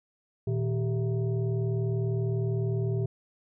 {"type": "tone with frequency modulation", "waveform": "sine", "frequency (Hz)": 116.54, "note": "A#2", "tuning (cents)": 0, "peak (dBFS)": -25, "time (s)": [0.47, 3.06], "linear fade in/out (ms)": 5, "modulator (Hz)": 273, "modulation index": 0.91, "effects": []}